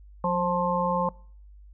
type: harmonic tone with a mistuned harmonic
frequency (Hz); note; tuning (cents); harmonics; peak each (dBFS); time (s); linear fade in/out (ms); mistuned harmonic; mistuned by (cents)
176.3; F3; +17; 1 / 3 / 5 / 6; -28 / -28 / -28 / -28; 0.24-1.09; 2; 1; +40
effects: noise-tail reverb RT60 0.5 s tail -24 dB re dry + added 50 Hz sine -46 dBFS peak until 1.73 s